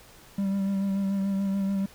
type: tone with vibrato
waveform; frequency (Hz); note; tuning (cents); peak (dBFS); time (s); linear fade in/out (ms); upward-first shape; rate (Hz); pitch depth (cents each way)
triangle; 196; G3; 0; -22; 0.38-1.86; 5; sine; 6.9; 24
effects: pink hiss -52 dBFS RMS until 1.94 s